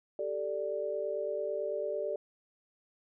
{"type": "chord", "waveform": "sine", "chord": "G suspended second", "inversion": "none", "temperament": "just", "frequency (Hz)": [392, 441, 588], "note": ["G4", "A4", "D5"], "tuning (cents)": [0, 4, 2], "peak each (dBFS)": [-38, -37, -34], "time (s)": [0.19, 2.16], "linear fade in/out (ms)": 2, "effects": []}